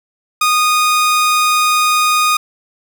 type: tone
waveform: sawtooth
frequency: 1235 Hz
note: D#6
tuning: 13 cents flat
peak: -7 dBFS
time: 0.41-2.37 s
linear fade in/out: 5 ms
effects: none